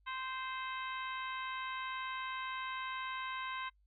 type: harmonic tone with a mistuned harmonic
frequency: 521 Hz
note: C5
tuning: 7 cents flat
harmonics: 2 / 3 / 4 / 5 / 6 / 7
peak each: -41 / -45 / -47 / -49 / -51 / -52 dBFS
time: 0.06-3.7 s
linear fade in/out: 20 ms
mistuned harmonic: 7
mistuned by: +71 cents
effects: noise-tail reverb RT60 0.1 s tail -25 dB re dry + added 50 Hz sine -67 dBFS peak until 3.86 s